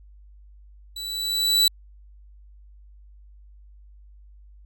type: tone with level ramp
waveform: 40% pulse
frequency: 3951 Hz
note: B7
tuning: in tune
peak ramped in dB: -31 to -13 dBFS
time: 0.96-1.68 s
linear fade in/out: 5 ms
effects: added 50 Hz sine -46 dBFS peak until 4.65 s